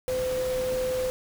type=tone in noise; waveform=sine; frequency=511 Hz; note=C5; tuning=41 cents flat; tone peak=-25 dBFS; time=0.08-1.1 s; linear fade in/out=0 ms; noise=pink; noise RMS=-37 dBFS; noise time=0.08-1.1 s; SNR=+9 dB; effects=none